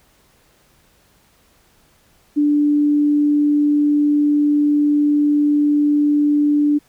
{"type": "tone", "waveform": "sine", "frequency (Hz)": 293.7, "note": "D4", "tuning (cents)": 0, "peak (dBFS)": -12, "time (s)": [2.36, 6.79], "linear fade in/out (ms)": 20, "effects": ["pink hiss -56 dBFS RMS until 6.88 s"]}